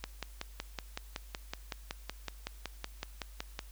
click train, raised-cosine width 0.2 ms, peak -19 dBFS, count 20, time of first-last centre 0.04-3.591 s, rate 5.35 Hz, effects added 50 Hz sine -48 dBFS peak until 3.71 s + white hiss -60 dBFS RMS until 3.71 s

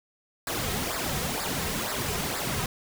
pink noise with flanger, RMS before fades -30 dBFS, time 0.47-2.66 s, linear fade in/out 2 ms, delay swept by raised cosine 0.32 to 3.52 ms, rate 2.1 Hz, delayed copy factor -0.75, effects none

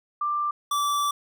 sine / square tone pair in turn, 1183 / 1160.7 Hz, D6 / D6, +12 / -21 cents, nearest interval unison, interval 33 cents, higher first, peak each -23 dBFS, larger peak neither, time 0.21-0.51 / 0.71-1.11 s, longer second, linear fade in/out 5 ms, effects none

